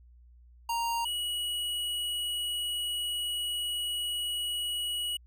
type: tone pair in turn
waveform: square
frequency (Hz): 932.3 / 2918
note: A#5 / F#7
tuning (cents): 0 / -25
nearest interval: octave + minor sixth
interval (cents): 1975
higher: second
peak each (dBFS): -29 / -31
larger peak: first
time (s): 0.69-1.05 / 1.05-5.17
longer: second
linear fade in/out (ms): 5
effects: added 60 Hz sine -53 dBFS peak until 5.26 s